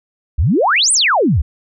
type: exponential two-way sweep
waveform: sine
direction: up then down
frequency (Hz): 58.27 to 9690 to 58.27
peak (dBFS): -10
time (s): 0.38-1.42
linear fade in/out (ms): 10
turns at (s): 0.92
effects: none